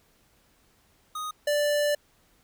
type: tone pair in turn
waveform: square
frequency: 1244.5 / 587.3 Hz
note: D#6 / D5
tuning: 0 / 0 cents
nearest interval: octave + minor second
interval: 1300 cents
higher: first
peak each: -32 / -23 dBFS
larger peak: second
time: 1.15-1.31 / 1.47-1.95 s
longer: second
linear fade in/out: 5 ms
effects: pink hiss -64 dBFS RMS until 2.43 s